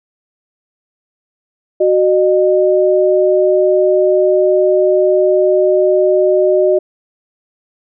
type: tone pair together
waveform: sine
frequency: 371.8 / 610.5 Hz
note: F#4 / D#5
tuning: +8 / -33 cents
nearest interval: major sixth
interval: 859 cents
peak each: -11 dBFS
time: 1.8-6.79 s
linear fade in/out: 10 ms
effects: none